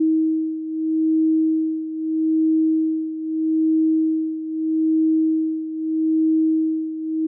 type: beating tone pair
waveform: sine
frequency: 317.5 / 318.29 Hz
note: D#4 / D#4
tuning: +35 / +39 cents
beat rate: 0.79 Hz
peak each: -18 / -23 dBFS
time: 0-7.27 s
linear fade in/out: 10 ms
effects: none